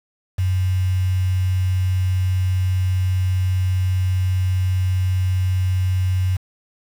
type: tone with quantisation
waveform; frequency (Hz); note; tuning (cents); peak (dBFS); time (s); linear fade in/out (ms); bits
sine; 92.5; F#2; 0; -16; 0.38-6.37; 10; 6
effects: none